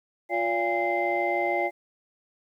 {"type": "tone cluster", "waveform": "sine", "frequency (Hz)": [352, 575, 688, 814, 2077], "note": ["F4", "D5", "F5", "G#5", "C7"], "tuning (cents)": [14, -37, -26, -35, -13], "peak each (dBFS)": -29, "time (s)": [0.29, 1.71], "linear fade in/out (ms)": 50, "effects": ["tanh soft clip ceiling -15 dBFS", "10-bit"]}